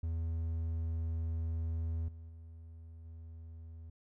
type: tone with level steps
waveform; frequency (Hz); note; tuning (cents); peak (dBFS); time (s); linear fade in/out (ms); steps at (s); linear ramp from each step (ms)
triangle; 81.8; E2; -13; -31 / -44 / -46 / -44; 0.03-3.9; 5; 2.08 / 2.29 / 3.05; 5
effects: none